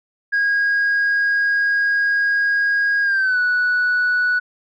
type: tone with pitch glide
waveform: sine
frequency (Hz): 1638 to 1476.2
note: G#6 to F#6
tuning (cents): -24 to -4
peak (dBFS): -13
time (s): 0.32-4.4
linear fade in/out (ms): 20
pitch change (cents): -180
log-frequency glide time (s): 3.03-3.39
effects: tanh soft clip ceiling -13 dBFS